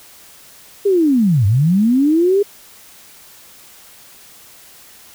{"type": "linear two-way sweep", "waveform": "sine", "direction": "down then up", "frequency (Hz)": [413.6, 93.9, 413.6], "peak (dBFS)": -10, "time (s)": [0.85, 2.43], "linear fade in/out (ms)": 10, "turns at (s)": 1.46, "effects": ["white hiss -43 dBFS RMS until 5.14 s"]}